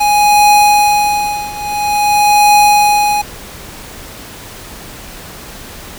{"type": "tone with tremolo", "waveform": "square", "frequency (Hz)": 830.6, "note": "G#5", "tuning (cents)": 0, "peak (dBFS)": -5, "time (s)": [0, 3.22], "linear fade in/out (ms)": 10, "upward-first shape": "triangle", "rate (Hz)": 0.49, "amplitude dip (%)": 90, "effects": ["pink hiss -31 dBFS RMS until 5.98 s"]}